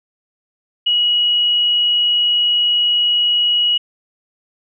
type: tone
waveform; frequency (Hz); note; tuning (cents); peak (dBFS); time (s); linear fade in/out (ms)
sine; 2910; F#7; -29; -12; 0.86-3.78; 10
effects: none